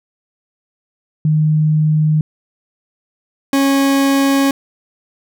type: tone pair in turn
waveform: sine / 40% pulse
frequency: 154.2 / 274.8 Hz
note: D#3 / C#4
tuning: -15 / -15 cents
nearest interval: minor seventh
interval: 1000 cents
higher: second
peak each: -10 dBFS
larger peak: neither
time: 1.25-2.21 / 3.53-4.51 s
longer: second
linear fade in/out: 2 ms
effects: none